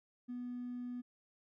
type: tone with hard clipping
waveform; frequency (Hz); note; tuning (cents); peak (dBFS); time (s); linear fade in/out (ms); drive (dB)
triangle; 245.6; B3; -9; -40; 0.28-1.02; 20; 3
effects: none